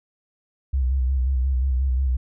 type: tone with vibrato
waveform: sine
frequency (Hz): 65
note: C2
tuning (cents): -11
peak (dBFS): -18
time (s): 0.73-2.17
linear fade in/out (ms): 10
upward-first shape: square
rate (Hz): 5.6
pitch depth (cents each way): 57
effects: none